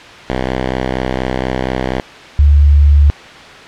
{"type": "tone pair in turn", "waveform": ["5% pulse", "sine"], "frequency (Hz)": [64.2, 72.37], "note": ["C2", "D2"], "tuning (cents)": [-32, -25], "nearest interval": "major second", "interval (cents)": 207, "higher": "second", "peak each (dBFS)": -4, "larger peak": "neither", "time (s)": [[0.3, 2], [2.39, 3.1]], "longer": "first", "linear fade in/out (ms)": 0, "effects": ["white hiss -33 dBFS RMS until 3.67 s", "low-pass 3000 Hz 12 dB/octave"]}